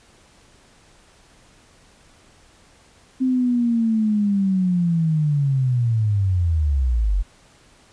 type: linear sweep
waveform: sine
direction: down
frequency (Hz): 261.6 to 43.65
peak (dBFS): -16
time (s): 3.2-7.23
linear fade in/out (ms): 20
effects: pink hiss -53 dBFS RMS until 7.92 s + resampled to 22050 Hz